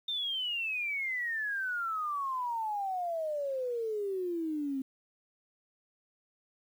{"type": "exponential sweep", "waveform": "sine", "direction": "down", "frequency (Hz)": [3643, 262.3], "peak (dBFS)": -31, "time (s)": [0.08, 4.82], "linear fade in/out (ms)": 5, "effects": ["10-bit"]}